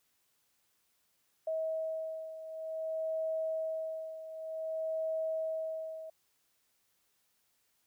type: beating tone pair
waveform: sine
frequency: 640 / 640.54 Hz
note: D#5 / E5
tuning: +49 / -50 cents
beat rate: 0.54 Hz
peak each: -35 / -40 dBFS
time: 1.47-6.1 s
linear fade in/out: 5 ms
effects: white hiss -75 dBFS RMS until 7.86 s